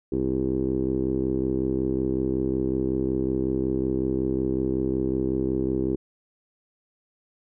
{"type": "tone with low-pass filter", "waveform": "10% pulse", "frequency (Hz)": 65.41, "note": "C2", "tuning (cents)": 0, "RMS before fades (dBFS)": -25, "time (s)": [0.12, 5.96], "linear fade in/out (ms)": 5, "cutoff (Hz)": 370, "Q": 4.7, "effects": []}